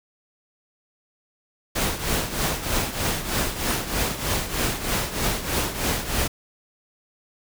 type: noise with tremolo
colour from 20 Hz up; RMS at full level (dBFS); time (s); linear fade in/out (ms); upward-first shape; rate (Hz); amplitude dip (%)
pink; -22; 1.75-6.28; 10; triangle; 3.2; 75
effects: none